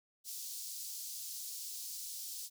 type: high-pass noise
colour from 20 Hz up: pink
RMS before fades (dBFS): -44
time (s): 0.24-2.5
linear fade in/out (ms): 50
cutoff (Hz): 4700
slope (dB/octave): 24
effects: none